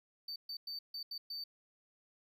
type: tone bursts at uneven times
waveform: triangle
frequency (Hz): 4577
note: D8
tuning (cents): -45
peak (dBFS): -39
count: 6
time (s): 0.28-0.36 / 0.49-0.57 / 0.67-0.79 / 0.94-1.03 / 1.11-1.18 / 1.3-1.44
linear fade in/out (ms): 5
effects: none